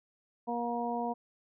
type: harmonic tone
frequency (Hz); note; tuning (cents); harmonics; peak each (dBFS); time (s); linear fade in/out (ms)
237.5; A#3; +33; 1 / 2 / 3 / 4; -36 / -38 / -35 / -37; 0.47-1.14; 20
effects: none